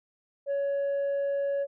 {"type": "tone", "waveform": "sine", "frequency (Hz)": 560, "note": "C#5", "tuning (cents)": 18, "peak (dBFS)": -23, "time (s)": [0.46, 1.67], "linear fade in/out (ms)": 50, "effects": ["tanh soft clip ceiling -25 dBFS"]}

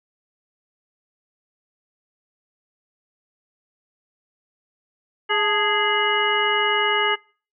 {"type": "harmonic tone with a mistuned harmonic", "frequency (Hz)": 415.3, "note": "G#4", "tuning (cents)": 0, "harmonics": [1, 2, 3, 4, 5, 7], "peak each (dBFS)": [-25, -25, -25, -25, -25, -25], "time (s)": [5.29, 7.16], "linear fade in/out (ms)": 20, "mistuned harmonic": 2, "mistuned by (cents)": 87, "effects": ["noise-tail reverb RT60 0.4 s tail -25 dB re dry"]}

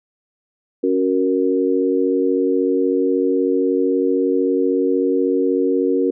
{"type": "chord", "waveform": "sine", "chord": "F# major", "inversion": "second", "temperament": "equal", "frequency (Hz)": [277.2, 370, 466.2], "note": ["C#4", "F#4", "A#4"], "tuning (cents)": [0, 0, 0], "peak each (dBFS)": -19, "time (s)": [0.83, 6.11], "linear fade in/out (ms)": 10, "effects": []}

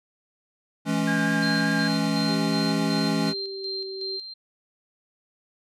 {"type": "chord", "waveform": "square", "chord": "C# minor", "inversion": "first", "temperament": "equal with one note detuned", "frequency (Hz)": [164.81, 211.5, 277.2], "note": ["E3", "G#3", "C#4"], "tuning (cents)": [0, 32, 0], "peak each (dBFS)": [-28, -27, -27], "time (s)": [0.85, 3.34], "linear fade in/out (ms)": 50}
{"type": "tone with vibrato", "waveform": "sine", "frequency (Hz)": 1614, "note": "G#6", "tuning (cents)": -50, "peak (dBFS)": -26, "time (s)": [1.07, 1.88], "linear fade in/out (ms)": 10, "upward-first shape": "square", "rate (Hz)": 5.2, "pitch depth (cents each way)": 10}
{"type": "tone with tremolo", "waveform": "sine", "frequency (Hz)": 4157, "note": "C8", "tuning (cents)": -12, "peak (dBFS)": -29, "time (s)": [1.42, 4.34], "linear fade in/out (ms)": 10, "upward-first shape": "square", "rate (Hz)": 2.7, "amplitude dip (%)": 55}
{"type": "tone with pitch glide", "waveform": "sine", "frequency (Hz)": [392, 384.2], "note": ["G4", "G4"], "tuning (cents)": [0, -35], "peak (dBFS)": -33, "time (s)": [2.26, 4.2], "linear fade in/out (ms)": 50, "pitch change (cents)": -35, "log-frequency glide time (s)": [3.37, 3.76]}
{"effects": ["low-pass 10000 Hz 12 dB/octave"]}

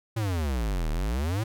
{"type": "exponential two-way sweep", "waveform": "square", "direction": "down then up", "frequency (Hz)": [116.54, 36.95, 116.54], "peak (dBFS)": -26, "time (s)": [0.16, 1.44], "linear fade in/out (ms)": 10, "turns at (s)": 0.9, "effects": []}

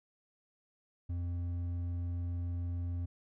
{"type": "tone with hard clipping", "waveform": "sine", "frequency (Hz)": 87.31, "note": "F2", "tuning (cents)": 0, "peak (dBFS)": -35, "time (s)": [1.09, 3.06], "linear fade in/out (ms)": 10, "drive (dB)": 5, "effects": []}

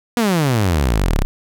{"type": "exponential sweep", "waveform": "sawtooth", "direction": "down", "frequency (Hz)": [246.9, 30.24], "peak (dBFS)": -10, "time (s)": [0.17, 1.25], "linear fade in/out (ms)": 0, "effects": []}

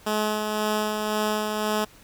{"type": "tone with tremolo", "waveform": "10% pulse", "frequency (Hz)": 213.1, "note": "G#3", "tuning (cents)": 45, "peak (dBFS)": -14, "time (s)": [0.06, 1.85], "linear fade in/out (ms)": 10, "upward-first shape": "sine", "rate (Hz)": 1.9, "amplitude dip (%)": 35, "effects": ["pink hiss -52 dBFS RMS until 2.03 s"]}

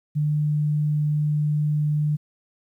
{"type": "tone", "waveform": "sine", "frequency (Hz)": 149.8, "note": "D3", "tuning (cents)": 35, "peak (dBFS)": -19, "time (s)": [0.15, 2.17], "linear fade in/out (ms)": 20, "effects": ["10-bit"]}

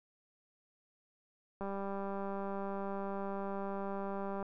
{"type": "click train", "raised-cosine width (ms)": 1, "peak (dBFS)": -27, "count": 556, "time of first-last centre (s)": [1.61, 4.427], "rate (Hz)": 197, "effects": []}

